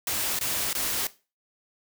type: noise bursts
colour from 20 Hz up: white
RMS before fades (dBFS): -28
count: 3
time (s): 0.07-1.07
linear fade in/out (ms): 2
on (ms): 320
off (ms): 20
effects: noise-tail reverb RT60 0.3 s tail -17 dB re dry